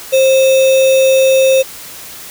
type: tone with sample-and-hold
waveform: sine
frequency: 530 Hz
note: C5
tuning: 22 cents sharp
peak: -6 dBFS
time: 0.12-1.63 s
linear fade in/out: 20 ms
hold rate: 3150 Hz
effects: white hiss -31 dBFS RMS until 2.3 s